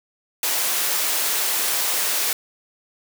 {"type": "high-pass noise", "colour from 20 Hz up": "white", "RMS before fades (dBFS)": -22, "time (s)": [0.43, 2.33], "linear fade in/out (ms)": 2, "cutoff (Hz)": 400, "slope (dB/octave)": 12, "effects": []}